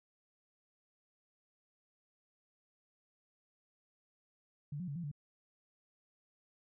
sine tone with pitch steps, 145.5 / 180.6 / 141.8 / 172.4 / 145 Hz, D3 / F#3 / C#3 / F3 / D3, -16 / -42 / +40 / -22 / -22 cents, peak -38 dBFS, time 4.72-5.115 s, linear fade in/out 5 ms, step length 79 ms, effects none

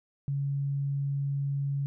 sine tone, 140 Hz, C#3, 18 cents sharp, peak -27 dBFS, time 0.28-1.86 s, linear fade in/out 0 ms, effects none

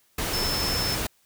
sine tone in noise, 5274 Hz, E8, in tune, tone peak -27 dBFS, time 0.33-0.95 s, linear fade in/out 5 ms, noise pink, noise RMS -28 dBFS, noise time 0.18-1.07 s, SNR -2 dB, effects white hiss -64 dBFS RMS until 1.25 s

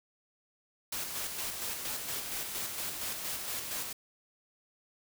white noise with tremolo, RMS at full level -36 dBFS, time 0.92-3.93 s, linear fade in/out 5 ms, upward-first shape square, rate 4.3 Hz, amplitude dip 35%, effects none

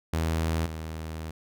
sawtooth tone pair in turn, 80.9 / 79.69 Hz, E2 / D#2, -32 / +42 cents, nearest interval unison, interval 26 cents, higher first, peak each -21 / -30 dBFS, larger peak first, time 0.13-0.66 / 0.66-1.31 s, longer second, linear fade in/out 5 ms, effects none

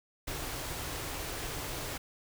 pink band-stop noise, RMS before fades -38 dBFS, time 0.27-1.98 s, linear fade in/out 10 ms, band 170 to 250 Hz, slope 96 dB/octave, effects none

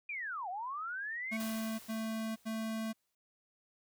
sine linear two-way sweep, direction down then up, 2464 to 695 to 2245 Hz, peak -37 dBFS, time 0.09-1.37 s, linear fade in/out 5 ms, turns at 0.49 s
square tone bursts, 221.8 Hz, A3, 14 cents sharp, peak -36 dBFS, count 3, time 1.31-2.932 s, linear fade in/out 20 ms, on 480 ms, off 91 ms
white noise with exponential decay, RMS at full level -44 dBFS, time 1.4-3.15 s, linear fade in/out 2 ms, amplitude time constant 380 ms
effects none

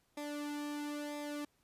sawtooth tone with flanger, 293.7 Hz, D4, in tune, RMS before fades -41 dBFS, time 0.17-1.45 s, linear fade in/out 5 ms, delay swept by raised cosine 0.68 to 1.98 ms, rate 1 Hz, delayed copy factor -0.7, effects pink hiss -75 dBFS RMS until 1.63 s + resampled to 32000 Hz

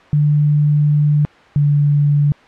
sine tone pair in turn, 148.1 / 145.39 Hz, D3 / D3, +15 / -17 cents, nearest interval unison, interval 32 cents, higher first, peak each -10 dBFS, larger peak neither, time 0.13-1.25 / 1.56-2.32 s, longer first, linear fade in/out 0 ms, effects white hiss -44 dBFS RMS until 2.47 s + low-pass 2000 Hz 12 dB/octave

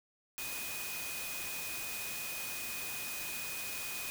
sine tone in noise, 2489 Hz, D#7, in tune, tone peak -43 dBFS, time 0.38-4.1 s, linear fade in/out 0 ms, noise white, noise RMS -41 dBFS, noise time 0.38-4.1 s, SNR -5 dB, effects none

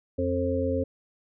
harmonic tone, 88.5 Hz, F2, 23 cents sharp, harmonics 1 / 3 / 5 / 6, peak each -30 / -29 / -31 / -28 dBFS, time 0.18-0.84 s, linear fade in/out 10 ms, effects none

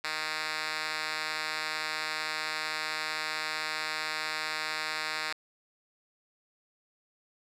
5% pulse tone with band-pass filter, 155.56 Hz, D#3, in tune, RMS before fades -34 dBFS, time 0.04-5.33 s, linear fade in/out 5 ms, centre 3200 Hz, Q 1.3, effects none

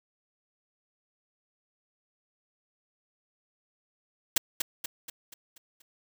white noise with echo, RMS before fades -22 dBFS, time 4.36-4.38 s, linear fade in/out 5 ms, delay 240 ms, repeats 6, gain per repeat -6 dB, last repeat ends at 5.82 s, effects none

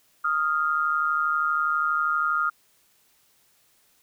sine tone pair together, 1244.5 / 1396.9 Hz, D#6 / F6, 0 / 0 cents, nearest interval major second, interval 200 cents, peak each -24 dBFS, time 0.24-2.5 s, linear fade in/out 10 ms, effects white hiss -63 dBFS RMS until 4.02 s

